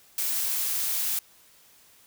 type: noise with amplitude modulation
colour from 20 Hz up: blue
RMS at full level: -26 dBFS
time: 0.18-1.19 s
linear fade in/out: 2 ms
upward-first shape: sine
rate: 251 Hz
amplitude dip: 35%
effects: white hiss -57 dBFS RMS until 2.06 s